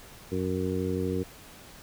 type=harmonic tone; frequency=92.5 Hz; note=F#2; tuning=in tune; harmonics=1 / 2 / 3 / 4 / 5; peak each=-33 / -33 / -33 / -33 / -33 dBFS; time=0.31-1.24 s; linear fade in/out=20 ms; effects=pink hiss -49 dBFS RMS until 1.82 s